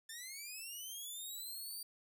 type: linear sweep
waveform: 10% pulse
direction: up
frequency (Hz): 1760 to 4699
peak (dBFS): -37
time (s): 0.09-1.83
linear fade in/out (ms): 5
effects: none